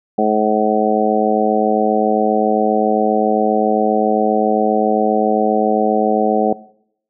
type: harmonic tone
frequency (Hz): 107.5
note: A2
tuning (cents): -40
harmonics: 2 / 3 / 4 / 5 / 6 / 7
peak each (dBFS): -18 / -22 / -19 / -20 / -21 / -17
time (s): 0.18-6.53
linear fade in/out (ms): 5
effects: noise-tail reverb RT60 0.7 s tail -21 dB re dry